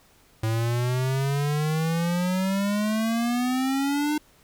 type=exponential sweep; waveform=square; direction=up; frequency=110 to 303.7 Hz; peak=-23 dBFS; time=0.43-4.18 s; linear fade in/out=5 ms; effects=pink hiss -58 dBFS RMS until 4.43 s